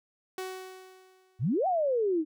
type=tone with exponential decay; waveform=sawtooth; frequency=374.2 Hz; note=F#4; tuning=20 cents sharp; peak=-29 dBFS; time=0.38-1.58 s; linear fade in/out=2 ms; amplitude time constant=260 ms
type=exponential two-way sweep; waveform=sine; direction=up then down; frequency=98 to 779 to 298.8 Hz; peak=-24 dBFS; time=1.39-2.25 s; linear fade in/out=50 ms; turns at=1.67 s
effects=none